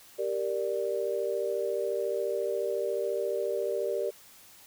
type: chord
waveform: sine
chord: G minor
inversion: none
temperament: equal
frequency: 392 / 466.2 / 587.3 Hz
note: G4 / Bb4 / D5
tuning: 0 / 0 / 0 cents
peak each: -32 dBFS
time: 0.18-4.11 s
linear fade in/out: 20 ms
effects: white hiss -54 dBFS RMS until 4.66 s